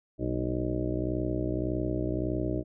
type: harmonic tone with a mistuned harmonic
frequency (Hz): 61.74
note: B1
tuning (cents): 0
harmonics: 1 / 2 / 3 / 4 / 5 / 6 / 7 / 8 / 9 / 10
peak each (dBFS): -35 / -34 / -40 / -41 / -32 / -35 / -44 / -46 / -42 / -38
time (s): 0.18-2.64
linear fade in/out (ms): 50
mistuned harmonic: 3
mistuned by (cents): +94
effects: none